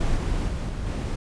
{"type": "noise with level steps", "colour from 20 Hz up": "brown", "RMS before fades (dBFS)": [-23, -25, -28, -30, -27], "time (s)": [0, 1.16], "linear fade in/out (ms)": 10, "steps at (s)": [0.16, 0.48, 0.69, 0.86], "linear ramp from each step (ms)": 5, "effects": ["resampled to 22050 Hz"]}